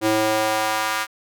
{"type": "tone with high-pass filter sweep", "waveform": "square", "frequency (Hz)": 108.8, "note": "A2", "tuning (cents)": -19, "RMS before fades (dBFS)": -21, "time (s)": [0.01, 1.07], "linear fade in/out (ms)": 50, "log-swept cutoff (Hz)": [340, 1300], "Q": 1.5, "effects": []}